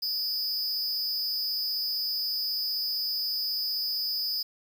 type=tone with amplitude modulation; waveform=square; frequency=4978 Hz; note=D#8; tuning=in tune; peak=-24 dBFS; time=0.02-4.43 s; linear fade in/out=10 ms; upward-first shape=sine; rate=265 Hz; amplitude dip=95%; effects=9-bit